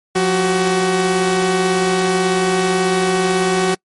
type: tone pair together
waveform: sawtooth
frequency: 179 / 376.2 Hz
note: F3 / F#4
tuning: +43 / +29 cents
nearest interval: octave + minor second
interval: 1286 cents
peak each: -15 / -11 dBFS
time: 0.15-3.75 s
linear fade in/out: 10 ms
effects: noise-tail reverb RT60 0.1 s tail -26 dB re dry + MP3 48 kbps